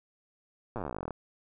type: slowing click train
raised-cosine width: 1 ms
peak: -22 dBFS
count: 23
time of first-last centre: 0.76-1.107 s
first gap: 8 ms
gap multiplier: 1.06
effects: none